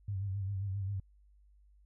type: tone with vibrato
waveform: sine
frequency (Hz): 98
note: G2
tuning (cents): 0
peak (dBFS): -33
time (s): 0.08-1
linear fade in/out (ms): 5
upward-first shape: sine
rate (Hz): 7.5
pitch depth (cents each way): 68
effects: added 50 Hz sine -60 dBFS peak until 1.85 s